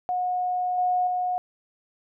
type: tone with level steps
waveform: sine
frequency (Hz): 726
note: F#5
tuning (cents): -33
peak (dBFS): -23 / -20 / -23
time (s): 0.09-1.38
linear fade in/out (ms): 0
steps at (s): 0.78 / 1.07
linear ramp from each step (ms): 2
effects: none